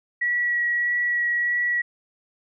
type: tone with vibrato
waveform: sine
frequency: 1927 Hz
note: B6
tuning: 43 cents flat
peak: -20 dBFS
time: 0.21-1.82 s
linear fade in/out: 10 ms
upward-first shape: sine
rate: 1.6 Hz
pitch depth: 10 cents each way
effects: none